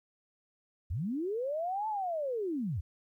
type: linear two-way sweep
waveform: sine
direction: up then down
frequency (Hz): 65.41 to 885 to 67.1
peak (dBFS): -31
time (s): 0.9-2.81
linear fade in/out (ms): 10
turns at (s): 1.88
effects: 12-bit